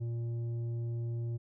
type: tone with tanh clipping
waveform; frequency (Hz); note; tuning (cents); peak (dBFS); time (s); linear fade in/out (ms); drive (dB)
sine; 117.2; A#2; +10; -34; 0-1.38; 20; 7
effects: none